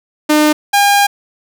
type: tone pair in turn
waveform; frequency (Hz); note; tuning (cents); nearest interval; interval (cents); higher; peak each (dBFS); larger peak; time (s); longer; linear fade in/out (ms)
sawtooth; 302.7 / 808.1; D#4 / G#5; -48 / -48; octave + perfect fourth; 1700; second; -4; neither; 0.29-0.53 / 0.73-1.07; second; 10
effects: none